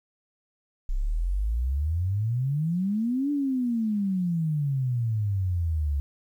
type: exponential two-way sweep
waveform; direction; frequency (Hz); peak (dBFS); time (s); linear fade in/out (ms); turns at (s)
sine; up then down; 31.27 to 293.7 to 69.3; -23; 0.89-6; 0; 3.31
effects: 10-bit